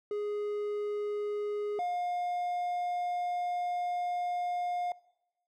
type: tone pair in turn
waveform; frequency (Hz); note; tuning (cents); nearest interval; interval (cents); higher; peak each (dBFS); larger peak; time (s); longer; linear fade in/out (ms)
triangle; 415.3 / 710.8; G#4 / F5; 0 / +30; major sixth; 930; second; -29 / -28; second; 0.11-1.79 / 1.79-4.92; second; 2
effects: noise-tail reverb RT60 0.9 s tail -21 dB re dry